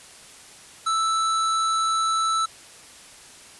square tone, 1318.5 Hz, E6, in tune, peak -21 dBFS, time 0.86-2.46 s, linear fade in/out 10 ms, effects white hiss -46 dBFS RMS until 3.59 s + resampled to 24000 Hz

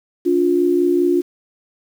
sine tone pair together, 288.2 / 353.2 Hz, D4 / F4, -33 / +20 cents, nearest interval major third, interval 353 cents, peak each -18 / -14 dBFS, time 0.25-1.22 s, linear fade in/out 20 ms, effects 7-bit

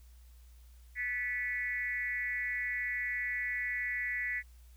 sine tone with frequency modulation, 1967 Hz, B6, 7 cents flat, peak -32 dBFS, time 0.95-4.43 s, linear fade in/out 50 ms, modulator 233 Hz, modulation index 0.88, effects added 60 Hz sine -53 dBFS peak until 4.76 s + white hiss -68 dBFS RMS until 4.76 s

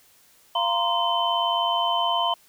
sine tone cluster, 690 / 937 / 1036 / 3068 Hz, F5 / A#5 / C6 / G7, -21 / +9 / -17 / -38 cents, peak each -26 dBFS, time 0.55-2.34 s, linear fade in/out 5 ms, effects white hiss -57 dBFS RMS until 2.48 s

